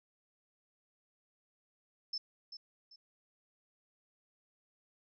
sine tone with echo, 5274 Hz, E8, in tune, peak -35 dBFS, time 2.13-2.18 s, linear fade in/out 5 ms, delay 390 ms, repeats 2, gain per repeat -10 dB, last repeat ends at 2.96 s, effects none

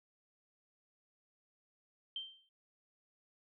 sine tone with exponential decay, 3136 Hz, G7, in tune, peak -36 dBFS, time 2.16-2.49 s, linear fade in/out 2 ms, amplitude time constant 71 ms, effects none

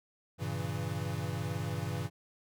square chord, G diminished seventh, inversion none, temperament equal, 98 / 116.54 / 138.59 / 164.81 Hz, G2 / Bb2 / Db3 / Fb3, 0 / 0 / 0 / 0 cents, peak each -39 / -40 / -40 / -40 dBFS, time 0.38-2.1 s, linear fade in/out 50 ms, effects none

